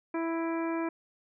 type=harmonic tone with a mistuned harmonic; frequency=330 Hz; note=E4; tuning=2 cents sharp; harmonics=1 / 2 / 3 / 4 / 5 / 6 / 7; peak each=-30 / -38 / -38 / -44 / -45 / -50 / -45 dBFS; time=0.14-0.89 s; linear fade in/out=5 ms; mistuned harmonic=7; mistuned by=+27 cents; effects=none